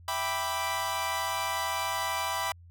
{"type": "chord", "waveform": "sawtooth", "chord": "E minor seventh", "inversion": "none", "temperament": "equal", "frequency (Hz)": [659.3, 784, 987.8, 1174.7], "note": ["E5", "G5", "B5", "D6"], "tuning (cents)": [0, 0, 0, 0], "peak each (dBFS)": [-34, -32, -28, -32], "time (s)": [0.08, 2.52], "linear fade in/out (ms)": 2, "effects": ["added 86 Hz sine -49 dBFS peak until 2.7 s"]}